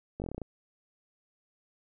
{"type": "slowing click train", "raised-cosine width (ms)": 2, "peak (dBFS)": -23, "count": 9, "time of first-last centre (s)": [0.2, 0.417], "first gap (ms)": 19, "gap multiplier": 1.1, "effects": []}